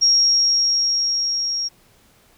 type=tone with level ramp; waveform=sine; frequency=5588 Hz; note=F8; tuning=in tune; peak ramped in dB=-11 to -21 dBFS; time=0.01-1.69 s; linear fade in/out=20 ms; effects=pink hiss -55 dBFS RMS until 2.37 s